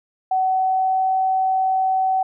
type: tone with pitch glide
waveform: sine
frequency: 753 to 758.2 Hz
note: F#5 to F#5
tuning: +30 to +42 cents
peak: -16 dBFS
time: 0.31-2.23 s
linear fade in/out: 5 ms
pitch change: +12 cents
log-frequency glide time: 0.41-1.14 s
effects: none